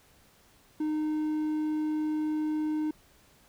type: tone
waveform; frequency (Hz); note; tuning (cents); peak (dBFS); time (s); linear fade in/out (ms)
triangle; 307.2; D#4; -22; -25; 0.8-2.91; 5
effects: pink hiss -61 dBFS RMS until 3.48 s